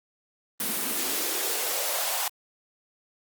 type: noise with high-pass filter sweep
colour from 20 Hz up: white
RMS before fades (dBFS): -28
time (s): 0.6-2.28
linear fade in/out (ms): 2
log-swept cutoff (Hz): 200 to 810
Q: 3.1
effects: Opus 32 kbps